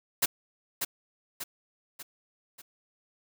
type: noise with echo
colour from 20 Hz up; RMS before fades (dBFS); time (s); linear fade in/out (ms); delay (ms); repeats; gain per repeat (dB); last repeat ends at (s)
white; -24; 0.22-0.26; 10; 590; 4; -6; 2.62
effects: none